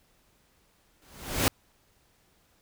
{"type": "noise with exponential growth", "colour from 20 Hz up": "pink", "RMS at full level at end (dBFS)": -21, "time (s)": [1.02, 1.48], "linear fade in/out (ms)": 0, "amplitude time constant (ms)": 99, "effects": ["pink hiss -66 dBFS RMS until 2.61 s"]}